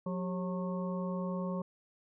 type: harmonic tone with a mistuned harmonic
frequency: 182 Hz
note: F#3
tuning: 28 cents flat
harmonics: 1 / 2 / 3 / 5 / 6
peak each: -34 / -44 / -40 / -48 / -45 dBFS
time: 0.06-1.62 s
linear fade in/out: 5 ms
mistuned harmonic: 2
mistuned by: +130 cents
effects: none